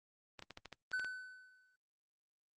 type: clicks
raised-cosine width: 0.2 ms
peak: -30 dBFS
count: 9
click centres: 0.393 / 0.424 / 0.507 / 0.574 / 0.657 / 0.727 / 0.916 / 0.996 / 1.046 s
type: tone with exponential decay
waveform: triangle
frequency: 1508 Hz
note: F#6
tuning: 32 cents sharp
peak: -32 dBFS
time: 0.93-1.76 s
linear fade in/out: 5 ms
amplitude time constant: 180 ms
effects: Opus 32 kbps